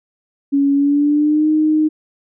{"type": "tone with pitch glide", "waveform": "sine", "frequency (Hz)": [280, 308.9], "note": ["C#4", "D#4"], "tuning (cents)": [18, -12], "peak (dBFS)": -11, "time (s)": [0.52, 1.89], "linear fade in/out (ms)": 20, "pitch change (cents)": 170, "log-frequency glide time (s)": [0.74, 1.49], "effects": []}